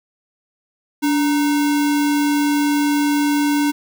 sine tone with sample-and-hold, 290.1 Hz, D4, 21 cents flat, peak -14 dBFS, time 1.02-3.72 s, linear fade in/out 20 ms, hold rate 1225 Hz, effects none

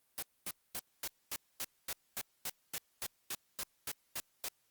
white noise bursts, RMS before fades -39 dBFS, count 16, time 0.18-4.484 s, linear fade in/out 0 ms, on 44 ms, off 240 ms, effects white hiss -75 dBFS RMS until 4.7 s + Opus 32 kbps

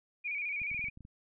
sine tone with vibrato, 2349 Hz, D7, in tune, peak -33 dBFS, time 0.24-0.9 s, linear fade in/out 20 ms, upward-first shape square, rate 14 Hz, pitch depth 57 cents each way
clicks, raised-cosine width 5 ms, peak -38 dBFS, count 9, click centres 0.617 / 0.715 / 0.746 / 0.793 / 0.842 / 0.885 / 0.974 / 1.007 / 1.051 s
effects none

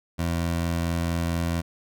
20% pulse tone, 84.4 Hz, E2, 41 cents sharp, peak -19 dBFS, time 0.18-1.62 s, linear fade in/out 20 ms, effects none

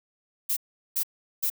violet noise bursts, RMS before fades -26 dBFS, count 3, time 0.49-1.501 s, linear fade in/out 10 ms, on 77 ms, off 390 ms, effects none

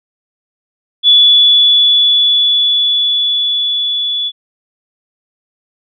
sine tone with level ramp, 3432 Hz, A7, 44 cents flat, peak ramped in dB -3 to -14 dBFS, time 1.03-4.32 s, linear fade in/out 50 ms, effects none

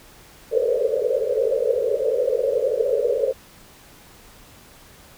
white band-pass noise, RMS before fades -21 dBFS, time 0.51-3.33 s, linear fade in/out 20 ms, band 430 to 560 Hz, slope 96 dB/octave, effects pink hiss -48 dBFS RMS until 5.17 s

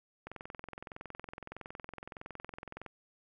click train, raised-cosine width 0.5 ms, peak -28 dBFS, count 57, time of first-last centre 0.27-2.863 s, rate 21.6 Hz, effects none

